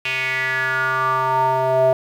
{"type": "tone with band-pass filter sweep", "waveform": "square", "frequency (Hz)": 130.7, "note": "C3", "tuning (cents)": -1, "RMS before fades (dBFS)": -19, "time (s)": [0.05, 1.93], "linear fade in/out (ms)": 2, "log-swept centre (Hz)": [2600, 620], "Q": 5.7, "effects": ["8-bit"]}